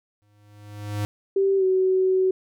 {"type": "tone with exponential growth", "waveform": "square", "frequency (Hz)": 103.83, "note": "G#2", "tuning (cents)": 0, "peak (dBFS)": -23, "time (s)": [0.22, 1.05], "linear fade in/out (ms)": 0, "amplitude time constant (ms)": 180}
{"type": "tone with pitch glide", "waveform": "sine", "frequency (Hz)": [390, 375.4], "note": ["G4", "F#4"], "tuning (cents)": [-9, 25], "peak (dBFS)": -17, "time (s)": [1.36, 2.31], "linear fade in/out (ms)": 5, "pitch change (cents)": -66, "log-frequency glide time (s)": [1.57, 1.64]}
{"effects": []}